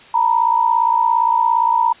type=tone pair together; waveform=sine; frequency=915.6 / 973 Hz; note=A#5 / B5; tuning=-31 / -26 cents; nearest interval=minor second; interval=105 cents; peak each=-15 dBFS; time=0.14-1.93 s; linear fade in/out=5 ms; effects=white hiss -43 dBFS RMS until 2 s + resampled to 8000 Hz